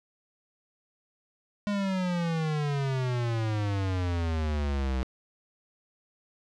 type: exponential sweep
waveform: square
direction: down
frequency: 207.5 to 63.1 Hz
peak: -27 dBFS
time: 1.67-5.03 s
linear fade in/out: 0 ms
effects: low-pass 5000 Hz 12 dB/octave